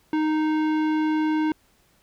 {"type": "tone with tanh clipping", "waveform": "sine", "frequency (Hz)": 310, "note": "D#4", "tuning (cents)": -6, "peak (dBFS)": -22, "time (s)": [0.13, 1.52], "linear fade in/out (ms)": 2, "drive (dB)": 16, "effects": ["pink hiss -62 dBFS RMS until 2.02 s"]}